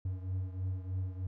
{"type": "beating tone pair", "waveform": "triangle", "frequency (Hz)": [92.4, 95.6], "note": ["F#2", "G2"], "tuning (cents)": [-2, -43], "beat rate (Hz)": 3.2, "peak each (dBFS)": [-33, -38], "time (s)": [0.05, 1.27], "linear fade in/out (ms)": 5, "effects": []}